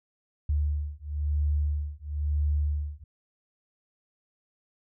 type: beating tone pair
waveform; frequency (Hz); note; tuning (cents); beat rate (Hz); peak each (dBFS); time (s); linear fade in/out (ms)
sine; 73.42 / 74.42; D2 / D2; 0 / +24; 1; -28; 0.49-3.04; 5
effects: none